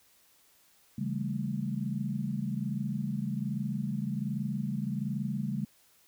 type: chord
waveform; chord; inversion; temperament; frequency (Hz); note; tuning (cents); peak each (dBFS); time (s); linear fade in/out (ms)
sine; A dominant seventh; first; equal with one note detuned; 138.59 / 164.81 / 198.73 / 220; C#3 / E3 / G3 / A3; 0 / 0 / +24 / 0; -35 / -40 / -34 / -36; 0.98-5.65; 5
effects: white hiss -64 dBFS RMS until 6.07 s